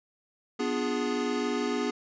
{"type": "chord", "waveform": "square", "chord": "B diminished seventh", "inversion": "none", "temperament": "equal with one note detuned", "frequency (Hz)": [246.9, 293.7, 351.7, 415.3], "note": ["B3", "D4", "F4", "Ab4"], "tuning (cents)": [0, 0, 12, 0], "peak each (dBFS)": [-32, -35, -37, -32], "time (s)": [0.59, 1.91], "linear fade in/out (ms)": 10, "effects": ["resampled to 16000 Hz"]}